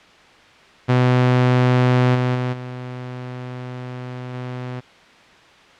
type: tone with level steps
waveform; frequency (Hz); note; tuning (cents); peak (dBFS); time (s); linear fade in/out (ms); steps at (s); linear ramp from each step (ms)
sawtooth; 125.5; B2; +28; -9 / -13 / -16 / -25 / -23; 0.88-4.81; 20; 2.14 / 2.34 / 2.52 / 4.33; 20
effects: white hiss -47 dBFS RMS until 5.79 s + low-pass 3000 Hz 12 dB/octave